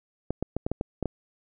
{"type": "clicks", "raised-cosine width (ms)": 2, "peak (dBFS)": -14, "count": 8, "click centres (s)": [0.306, 0.426, 0.566, 0.665, 0.716, 0.811, 1.027, 1.057], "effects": []}